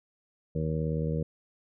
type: harmonic tone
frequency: 78.7 Hz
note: D#2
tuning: 20 cents sharp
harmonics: 1 / 2 / 3 / 4 / 5 / 6 / 7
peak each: -35 / -29 / -38 / -41 / -43 / -35 / -41 dBFS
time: 0.55-1.23 s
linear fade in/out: 5 ms
effects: none